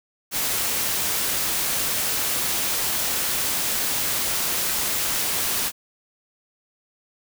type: noise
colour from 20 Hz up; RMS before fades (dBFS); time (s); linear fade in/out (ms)
white; -24; 0.31-5.72; 50
effects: none